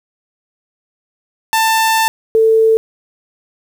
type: tone pair in turn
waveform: sawtooth / sine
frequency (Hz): 890 / 445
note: A5 / A4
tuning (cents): +20 / +20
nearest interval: octave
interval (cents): 1200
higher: first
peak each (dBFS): -7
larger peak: neither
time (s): 1.53-2.08 / 2.35-2.77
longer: first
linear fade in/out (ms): 0
effects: 7-bit